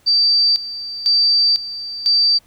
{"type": "tone with tremolo", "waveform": "sine", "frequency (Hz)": 4652, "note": "D8", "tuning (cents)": -17, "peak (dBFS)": -11, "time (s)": [0.06, 2.39], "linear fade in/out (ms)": 20, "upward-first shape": "square", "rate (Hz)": 1, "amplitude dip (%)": 80, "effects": ["pink hiss -55 dBFS RMS until 2.46 s"]}